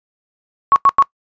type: tone bursts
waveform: sine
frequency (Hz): 1110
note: C#6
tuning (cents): +2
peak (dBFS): -6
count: 3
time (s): 0.72-1.024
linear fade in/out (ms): 0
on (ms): 40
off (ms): 92
effects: noise-tail reverb RT60 0.1 s tail -22 dB re dry + resampled to 16000 Hz